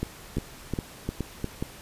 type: two click trains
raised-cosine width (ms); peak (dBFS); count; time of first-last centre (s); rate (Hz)
3; -15 / -15; 4 / 5; 0.37-1.625 / 0.03-1.443; 2.39 / 2.83
effects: pink hiss -46 dBFS RMS until 1.81 s + resampled to 32000 Hz